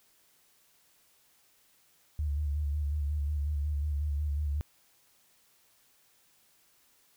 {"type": "tone with vibrato", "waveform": "sine", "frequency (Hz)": 73.42, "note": "D2", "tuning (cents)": 0, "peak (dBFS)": -28, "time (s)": [2.19, 4.61], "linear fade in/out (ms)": 0, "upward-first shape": "square", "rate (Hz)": 5.5, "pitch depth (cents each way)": 43, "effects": ["white hiss -66 dBFS RMS until 7.16 s"]}